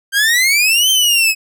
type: exponential two-way sweep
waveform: sawtooth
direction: up then down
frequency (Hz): 1568 to 3136 to 2538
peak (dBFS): -7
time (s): 0.12-1.35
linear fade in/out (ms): 50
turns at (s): 0.9
effects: none